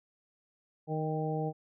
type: harmonic tone with a mistuned harmonic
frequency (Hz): 155.56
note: D#3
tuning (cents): 0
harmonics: 1 / 2 / 3 / 4 / 5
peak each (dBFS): -33 / -39 / -36 / -41 / -38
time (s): 0.87-1.53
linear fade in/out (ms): 50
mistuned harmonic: 5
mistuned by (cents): +18
effects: none